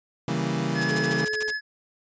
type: chord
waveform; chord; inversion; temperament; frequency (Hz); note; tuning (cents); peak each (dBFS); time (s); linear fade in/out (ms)
30% pulse; C# diminished seventh; none; equal; 138.59 / 164.81 / 196 / 233.1; C#3 / E3 / G3 / Bb3; 0 / 0 / 0 / 0; -27 / -26 / -29 / -29; 0.28-1.25; 2
type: tone with vibrato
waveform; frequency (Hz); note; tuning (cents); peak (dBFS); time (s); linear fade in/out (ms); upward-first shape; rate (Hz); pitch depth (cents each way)
square; 1702; G#6; +42; -27; 0.74-1.61; 50; sine; 8.9; 11
type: noise bursts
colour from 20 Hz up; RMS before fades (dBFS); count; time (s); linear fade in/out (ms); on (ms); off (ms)
white; -32; 10; 0.81-1.507; 5; 31; 43
type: tone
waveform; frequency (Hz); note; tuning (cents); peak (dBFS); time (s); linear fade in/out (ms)
sine; 430.1; A4; -39; -30; 0.86-1.53; 50
effects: resampled to 16000 Hz